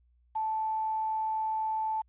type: tone with quantisation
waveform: sine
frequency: 876 Hz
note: A5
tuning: 8 cents flat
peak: -28 dBFS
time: 0.35-2.02 s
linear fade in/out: 10 ms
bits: 9
effects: added 60 Hz sine -63 dBFS peak until 2.08 s + resampled to 8000 Hz